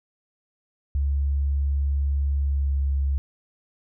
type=tone with pitch glide; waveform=sine; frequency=70 to 69.08 Hz; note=C#2 to C#2; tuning=+18 to -5 cents; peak=-20 dBFS; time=0.95-3.18 s; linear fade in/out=0 ms; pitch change=-23 cents; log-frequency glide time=2.39-2.81 s; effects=none